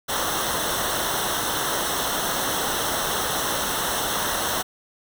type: noise with comb filter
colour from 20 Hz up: pink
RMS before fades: -25 dBFS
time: 0.08-4.63 s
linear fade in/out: 20 ms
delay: 0.42 ms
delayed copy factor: -0.8
effects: none